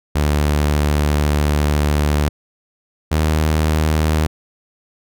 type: tone pair in turn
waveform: sawtooth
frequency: 74 / 77.69 Hz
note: D2 / D#2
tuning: +14 / -2 cents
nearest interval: minor second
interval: 84 cents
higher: second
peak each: -10 / -10 dBFS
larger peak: neither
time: 0.15-2.29 / 3.11-4.27 s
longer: first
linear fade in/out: 10 ms
effects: none